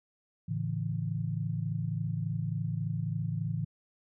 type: chord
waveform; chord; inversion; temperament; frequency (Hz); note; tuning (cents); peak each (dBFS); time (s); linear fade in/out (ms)
sine; A major; none; equal with one note detuned; 110 / 141.34 / 164.81; A2 / C#3 / E3; 0 / +34 / 0; -34 / -35 / -34; 0.48-3.65; 10
effects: none